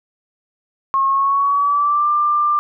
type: tone with pitch glide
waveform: sine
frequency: 1084 to 1189 Hz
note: C#6 to D6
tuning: -39 to +21 cents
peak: -13 dBFS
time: 0.94-2.59 s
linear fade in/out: 0 ms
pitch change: +160 cents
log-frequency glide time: 1.07-2.09 s
effects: none